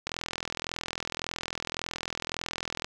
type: click train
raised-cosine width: 0.2 ms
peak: -14 dBFS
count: 117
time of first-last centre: 0.07-2.845 s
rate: 41.8 Hz
effects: none